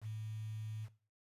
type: tone with quantisation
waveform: sine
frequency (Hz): 108.7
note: A2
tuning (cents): -21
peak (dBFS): -40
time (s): 0.01-0.89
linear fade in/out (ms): 50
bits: 10
effects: noise-tail reverb RT60 0.4 s tail -17 dB re dry + resampled to 32000 Hz